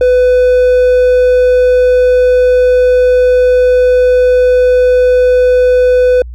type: tone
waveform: triangle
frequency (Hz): 500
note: B4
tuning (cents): +21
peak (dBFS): -3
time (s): 0.01-6.22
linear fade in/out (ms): 2
effects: added 60 Hz sine -23 dBFS peak until 6.34 s